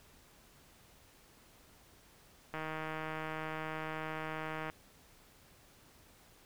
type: click train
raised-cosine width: 0.5 ms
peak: -25 dBFS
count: 340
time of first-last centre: 2.54-4.699 s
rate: 157 Hz
effects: pink hiss -62 dBFS RMS until 6.45 s